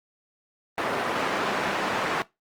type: band-pass noise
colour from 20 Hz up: white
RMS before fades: -27 dBFS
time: 0.78-2.22 s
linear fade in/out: 0 ms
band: 200 to 1500 Hz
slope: 12 dB/octave
effects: noise-tail reverb RT60 0.2 s tail -20 dB re dry + Opus 24 kbps